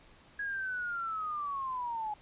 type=linear sweep; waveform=sine; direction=down; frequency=1661.2 to 830.6 Hz; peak=-33 dBFS; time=0.39-2.14 s; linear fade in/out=5 ms; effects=pink hiss -59 dBFS RMS until 2.21 s + resampled to 8000 Hz